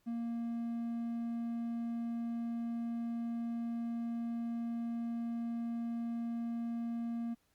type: tone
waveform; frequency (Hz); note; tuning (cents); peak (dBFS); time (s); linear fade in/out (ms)
triangle; 233.1; A#3; 0; -33; 0.06-7.35; 20
effects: pink hiss -75 dBFS RMS until 7.54 s + Opus 48 kbps